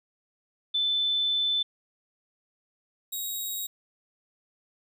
sine / 5% pulse tone pair in turn, 3520 / 3798 Hz, A7 / A#7, 0 / +32 cents, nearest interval minor second, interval 132 cents, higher second, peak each -23 dBFS, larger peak neither, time 0.74-1.63 / 3.12-3.67 s, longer first, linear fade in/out 10 ms, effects none

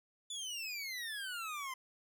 25% pulse exponential sweep, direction down, 3512 to 1022 Hz, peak -36 dBFS, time 0.3-1.74 s, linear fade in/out 5 ms, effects none

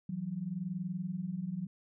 sine tone pair together, 165.3 / 186.03 Hz, E3 / F#3, +5 / +10 cents, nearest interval major second, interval 205 cents, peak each -39 / -36 dBFS, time 0.09-1.67 s, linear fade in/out 5 ms, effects none

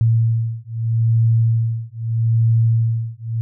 sine beating tone pair, 113.7 / 114.49 Hz, A#2 / A#2, -43 / -31 cents, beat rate 0.79 Hz, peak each -17 / -17 dBFS, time 0.01-3.41 s, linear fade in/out 0 ms, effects none

